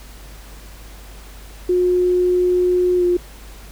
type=tone with pitch glide; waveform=sine; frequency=360 to 353.8 Hz; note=F#4 to F4; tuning=-47 to +23 cents; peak=-13 dBFS; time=1.69-3.17 s; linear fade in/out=5 ms; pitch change=-30 cents; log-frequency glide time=2.97-3.04 s; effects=added 50 Hz sine -37 dBFS peak until 3.71 s + pink hiss -43 dBFS RMS until 3.71 s